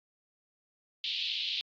pink band-pass noise, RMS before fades -34 dBFS, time 1.04-1.61 s, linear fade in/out 0 ms, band 2800 to 4200 Hz, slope 48 dB/octave, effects AAC 48 kbps

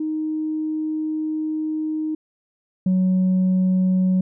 sine tone pair in turn, 311.1 / 185.59 Hz, D#4 / F#3, 0 / +6 cents, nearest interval major sixth, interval 894 cents, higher first, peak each -21 / -13 dBFS, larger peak second, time 0-2.15 / 2.86-4.21 s, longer first, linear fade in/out 5 ms, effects tanh soft clip ceiling -14 dBFS

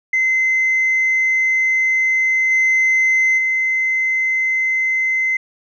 sine tone with level steps, 2060 Hz, C7, 28 cents flat, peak -12 / -10 / -14 dBFS, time 0.13-5.37 s, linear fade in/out 5 ms, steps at 2.5 / 3.37 s, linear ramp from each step 20 ms, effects tanh soft clip ceiling -10 dBFS

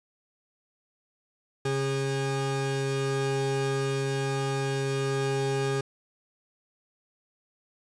40% pulse tone pair together, 136.2 / 408.1 Hz, C#3 / G#4, -30 / -30 cents, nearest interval octave + perfect fifth, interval 1900 cents, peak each -28 dBFS, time 1.65-5.81 s, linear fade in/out 5 ms, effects resampled to 22050 Hz + 10-bit

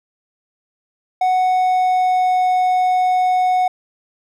triangle tone with pitch glide, 740 to 735.7 Hz, F#5 to F#5, 0 to -10 cents, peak -11 dBFS, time 1.21-3.68 s, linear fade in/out 5 ms, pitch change -10 cents, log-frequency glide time 1.38-2.47 s, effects none

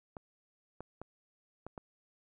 clicks, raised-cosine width 1 ms, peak -29 dBFS, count 5, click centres 0.168 / 0.806 / 1.016 / 1.666 / 1.778 s, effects none

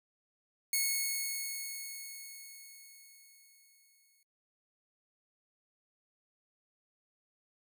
5% pulse tone with exponential decay, 2195 Hz, C#7, 18 cents flat, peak -18 dBFS, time 0.73-4.23 s, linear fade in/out 2 ms, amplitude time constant 760 ms, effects noise-tail reverb RT60 0.1 s tail -23 dB re dry

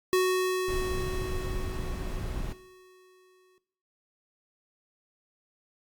square tone with exponential decay, 370 Hz, F#4, in tune, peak -21 dBFS, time 0.13-3.58 s, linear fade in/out 0 ms, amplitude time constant 750 ms
brown noise, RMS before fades -33 dBFS, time 0.68-2.53 s, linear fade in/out 5 ms
effects noise-tail reverb RT60 0.6 s tail -17 dB re dry + Opus 48 kbps

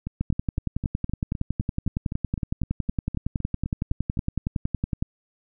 two click trains, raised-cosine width 5 ms, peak -17 / -12 dBFS, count 17 / 53, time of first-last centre 0.07-4.173 / 0.21-5.025 s, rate 3.9 / 10.8 Hz, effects none

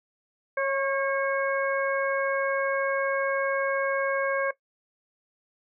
harmonic tone with a mistuned harmonic, 548 Hz, C#5, 20 cents flat, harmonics 1 / 2 / 3 / 4, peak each -25 / -32 / -30 / -35 dBFS, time 0.57-4.51 s, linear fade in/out 5 ms, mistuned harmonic 3, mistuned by -29 cents, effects noise-tail reverb RT60 0.1 s tail -17 dB re dry

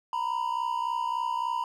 triangle tone pair together, 932.3 / 995.8 Hz, A#5 / B5, 0 / +14 cents, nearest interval minor second, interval 114 cents, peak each -28 dBFS, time 0.13-1.64 s, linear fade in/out 2 ms, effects none

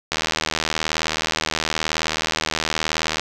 click train, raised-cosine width 0.2 ms, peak -3 dBFS, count 244, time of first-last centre 0.12-3.196 s, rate 79 Hz, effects none

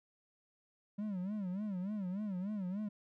triangle tone with vibrato, 196 Hz, G3, in tune, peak -34 dBFS, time 0.98-2.89 s, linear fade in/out 10 ms, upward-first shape sine, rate 3.4 Hz, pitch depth 160 cents each way, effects none

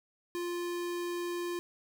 square tone, 349.2 Hz, F4, in tune, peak -34 dBFS, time 0.35-1.59 s, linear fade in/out 0 ms, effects none

